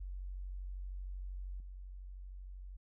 sine tone with level steps, 46.42 Hz, F#1, 6 cents sharp, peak -40 / -45 dBFS, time 0-2.77 s, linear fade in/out 10 ms, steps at 1.6 s, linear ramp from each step 2 ms, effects none

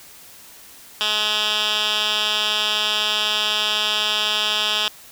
10% pulse tone with band-pass filter, 212 Hz, G#3, 36 cents sharp, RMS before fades -21 dBFS, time 1.01-4.88 s, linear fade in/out 0 ms, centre 3400 Hz, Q 2.5, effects white hiss -44 dBFS RMS until 5.11 s

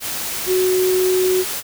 sine tone in noise, 370 Hz, F#4, in tune, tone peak -14 dBFS, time 0.46-1.45 s, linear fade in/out 50 ms, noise white, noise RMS -25 dBFS, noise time 0-1.63 s, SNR +8 dB, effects none

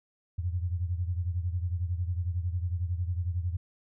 sine beating tone pair, 86 / 97 Hz, F2 / G2, -26 / -18 cents, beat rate 11 Hz, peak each -29 / -34 dBFS, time 0.38-3.57 s, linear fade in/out 10 ms, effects none

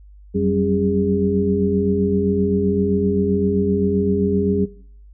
sine tone cluster, 89.6 / 186 / 193.7 / 275.6 / 408.3 Hz, F2 / F#3 / G3 / C#4 / G#4, +45 / +9 / -20 / -10 / -29 cents, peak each -25 / -26 / -20 / -25 / -21 dBFS, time 0.34-4.66 s, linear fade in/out 20 ms, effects noise-tail reverb RT60 0.6 s tail -20 dB re dry + added 50 Hz sine -41 dBFS peak until 5.13 s

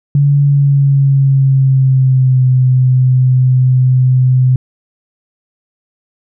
sine tone with pitch glide, 142.3 to 128.25 Hz, C#3 to C3, +46 to -34 cents, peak -6 dBFS, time 0.15-4.56 s, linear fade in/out 2 ms, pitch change -180 cents, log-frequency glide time 0.43-2.48 s, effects none

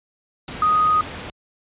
sine tone in noise, 1246 Hz, D#6, 2 cents sharp, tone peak -14 dBFS, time 0.62-1.01 s, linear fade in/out 2 ms, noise pink, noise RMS -32 dBFS, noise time 0.48-1.3 s, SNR +15 dB, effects high-pass 60 Hz 12 dB/octave + resampled to 8000 Hz

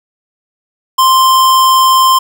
square tone, 1046.5 Hz, C6, in tune, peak -6 dBFS, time 0.98-2.19 s, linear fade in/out 10 ms, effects 8-bit

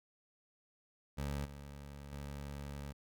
20% pulse tone with level steps, 70.9 Hz, C#2, 40 cents sharp, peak -32 / -43 / -38 dBFS, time 1.17-2.93 s, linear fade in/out 20 ms, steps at 1.45 / 2.12 s, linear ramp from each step 5 ms, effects none

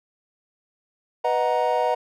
triangle chord, B major seventh, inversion none, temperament equal with one note detuned, 493.9 / 622.3 / 740 / 938.8 Hz, B4 / D#5 / F#5 / A#5, 0 / 0 / 0 / +12 cents, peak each -23 dBFS, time 1.24-1.95 s, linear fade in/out 10 ms, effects none

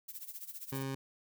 violet noise with tremolo, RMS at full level -43 dBFS, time 0.08-0.83 s, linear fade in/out 10 ms, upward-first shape sine, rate 15 Hz, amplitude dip 80%
20% pulse tone, 134.8 Hz, C#3, 48 cents flat, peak -31 dBFS, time 0.72-0.95 s, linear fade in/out 5 ms
effects none

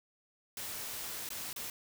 white noise with dropouts, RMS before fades -41 dBFS, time 0.57-1.7 s, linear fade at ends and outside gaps 2 ms, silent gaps 1.29-1.303 / 1.53-1.561 s, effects none

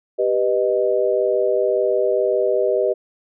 sine chord, G augmented, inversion none, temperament equal with one note detuned, 392 / 493.9 / 619 Hz, G4 / B4 / D#5, 0 / 0 / -9 cents, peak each -20 dBFS, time 0.18-2.94 s, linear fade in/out 20 ms, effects none

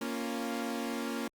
sawtooth chord, Bb minor, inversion none, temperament equal, 233.1 / 277.2 / 349.2 Hz, Bb3 / Db4 / F4, 0 / 0 / 0 cents, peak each -32 / -34 / -37 dBFS, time 0.01-1.28 s, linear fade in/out 5 ms, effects Opus 48 kbps

